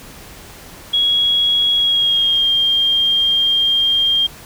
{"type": "tone with pitch glide", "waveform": "sine", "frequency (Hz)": [3322, 3205], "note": ["G#7", "G7"], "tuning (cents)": [0, 38], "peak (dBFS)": -12, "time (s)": [0.93, 4.27], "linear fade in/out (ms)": 10, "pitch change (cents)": -62, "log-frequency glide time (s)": [1.76, 2.5], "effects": ["pink hiss -38 dBFS RMS until 4.45 s"]}